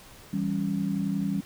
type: chord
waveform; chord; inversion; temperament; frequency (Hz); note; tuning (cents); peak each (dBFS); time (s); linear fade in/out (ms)
sine; C# diminished; first; equal; 164.81 / 196 / 277.2; E3 / G3 / C#4; 0 / 0 / 0; -32 / -27 / -32; 0.33-1.41; 5
effects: pink hiss -50 dBFS RMS until 1.45 s